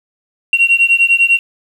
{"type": "beating tone pair", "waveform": "sine", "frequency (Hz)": [2741, 2751], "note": ["F7", "F7"], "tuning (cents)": [-33, -27], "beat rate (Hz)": 10, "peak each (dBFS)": -10, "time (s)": [0.53, 1.39], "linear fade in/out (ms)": 2, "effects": ["tanh soft clip ceiling -3 dBFS", "7-bit"]}